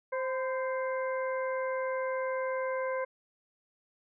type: harmonic tone with a mistuned harmonic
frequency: 523.3 Hz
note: C5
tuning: in tune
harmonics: 1 / 2 / 3 / 4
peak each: -31 / -37 / -41 / -43 dBFS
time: 0.12-3.05 s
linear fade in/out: 10 ms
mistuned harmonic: 2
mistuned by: -43 cents
effects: none